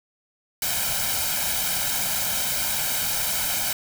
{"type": "noise with comb filter", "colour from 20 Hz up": "white", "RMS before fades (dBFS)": -25, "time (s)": [0.62, 3.73], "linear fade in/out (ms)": 2, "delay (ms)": 1.3, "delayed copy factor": 0.7, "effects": []}